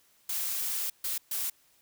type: noise bursts at uneven times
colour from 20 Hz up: blue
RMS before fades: -32 dBFS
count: 3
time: 0.29-0.9 / 1.04-1.18 / 1.31-1.5 s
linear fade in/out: 5 ms
effects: white hiss -65 dBFS RMS until 1.81 s